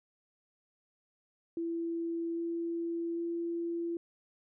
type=tone with pitch steps; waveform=sine; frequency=334.6 / 336.7 / 338.9 Hz; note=E4 / E4 / E4; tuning=+26 / +37 / +48 cents; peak=-32 dBFS; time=1.57-3.97 s; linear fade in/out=2 ms; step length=800 ms; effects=none